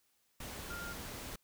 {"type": "tone in noise", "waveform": "sine", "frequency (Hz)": 1402, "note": "F6", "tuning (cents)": 6, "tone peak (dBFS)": -43, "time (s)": [0.7, 0.93], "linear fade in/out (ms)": 5, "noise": "pink", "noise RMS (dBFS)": -45, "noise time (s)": [0.4, 1.36], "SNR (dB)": -1, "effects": ["white hiss -75 dBFS RMS until 1.43 s"]}